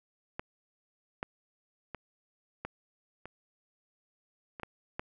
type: clicks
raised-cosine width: 0.5 ms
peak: -20 / -19 / -24 / -21 / -28 / -27 / -22 / -19 dBFS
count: 8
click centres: 0.395 / 1.229 / 1.947 / 2.65 / 3.256 / 4.598 / 4.633 / 4.995 s
effects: none